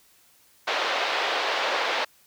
pink band-pass noise, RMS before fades -26 dBFS, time 0.67-2.05 s, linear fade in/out 10 ms, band 490 to 4200 Hz, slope 24 dB/octave, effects white hiss -59 dBFS RMS until 2.26 s

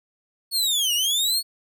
sawtooth linear two-way sweep, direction down then up, 4411 to 2794 to 4411 Hz, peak -17 dBFS, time 0.51-1.43 s, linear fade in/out 50 ms, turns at 0.94 s, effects none

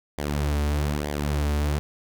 sawtooth tone with flanger, 73.42 Hz, D2, in tune, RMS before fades -25 dBFS, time 0.18-1.79 s, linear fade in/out 0 ms, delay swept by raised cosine 0.73 to 6.13 ms, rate 1.1 Hz, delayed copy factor -0.65, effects none

